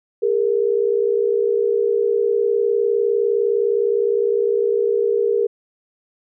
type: tone pair together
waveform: sine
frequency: 406.5 / 466.2 Hz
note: G#4 / A#4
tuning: -37 / 0 cents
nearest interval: major second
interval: 237 cents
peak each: -18 dBFS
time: 0.22-5.47 s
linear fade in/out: 10 ms
effects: none